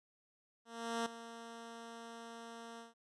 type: tone with ADSR envelope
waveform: 10% pulse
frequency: 230.9 Hz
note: A#3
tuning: 16 cents flat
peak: -26 dBFS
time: 0.65-2.94 s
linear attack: 410 ms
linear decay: 4 ms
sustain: -14 dB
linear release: 150 ms
effects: resampled to 22050 Hz